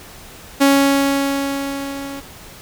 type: tone with level ramp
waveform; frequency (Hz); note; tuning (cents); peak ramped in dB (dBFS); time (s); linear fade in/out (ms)
sawtooth; 277.2; C#4; 0; -5 to -24; 0.6-2.21; 20
effects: pink hiss -39 dBFS RMS until 2.61 s